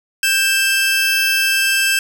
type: tone pair together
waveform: sawtooth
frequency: 1582.1 / 2637 Hz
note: G6 / E7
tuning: +16 / 0 cents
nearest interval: major sixth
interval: 884 cents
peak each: -13 dBFS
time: 0.23-1.99 s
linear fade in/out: 2 ms
effects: 8-bit